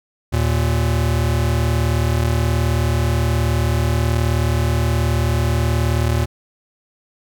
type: tone pair together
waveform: square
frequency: 77.78 / 116.54 Hz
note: D#2 / A#2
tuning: 0 / 0 cents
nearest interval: perfect fifth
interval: 700 cents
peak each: -19 dBFS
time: 0.32-6.26 s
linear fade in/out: 20 ms
effects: none